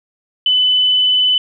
sine tone, 3007 Hz, F#7, 27 cents sharp, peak -10 dBFS, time 0.46-1.38 s, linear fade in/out 2 ms, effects none

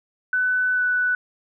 sine tone with pitch glide, 1500 to 1487.9 Hz, F#6 to F#6, +23 to +9 cents, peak -18 dBFS, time 0.33-1.15 s, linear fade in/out 2 ms, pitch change -14 cents, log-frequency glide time 0.74-0.83 s, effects none

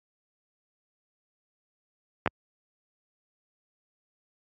clicks, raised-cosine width 0.5 ms, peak -9 dBFS, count 2, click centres 2.261 / 2.275 s, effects high-pass 60 Hz 12 dB/octave + AAC 32 kbps

